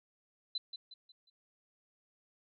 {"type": "tone with echo", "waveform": "sine", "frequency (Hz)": 4026, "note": "B7", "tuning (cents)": 33, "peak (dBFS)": -33, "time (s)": [0.55, 0.58], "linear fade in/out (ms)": 5, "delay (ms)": 180, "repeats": 4, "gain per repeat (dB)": -8, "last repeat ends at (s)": 1.3, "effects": []}